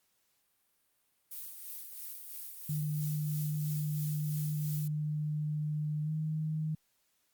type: noise with tremolo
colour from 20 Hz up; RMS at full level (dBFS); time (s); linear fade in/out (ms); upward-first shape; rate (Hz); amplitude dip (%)
violet; -42; 1.31-4.88; 5; sine; 3; 45
type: tone with pitch glide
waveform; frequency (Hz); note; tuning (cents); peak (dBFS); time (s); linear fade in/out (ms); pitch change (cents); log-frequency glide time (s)
sine; 151.2 to 155.72; D#3 to D#3; -49 to +2; -31; 2.69-6.75; 5; +51; 6.04-6.1
effects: white hiss -75 dBFS RMS until 7.33 s + Opus 48 kbps